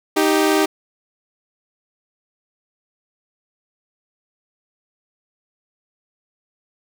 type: tone pair together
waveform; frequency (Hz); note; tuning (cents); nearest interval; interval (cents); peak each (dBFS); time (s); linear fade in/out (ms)
sawtooth; 311.1 / 392; D#4 / G4; 0 / 0; major third; 400; -13; 0.16-0.66; 10
effects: none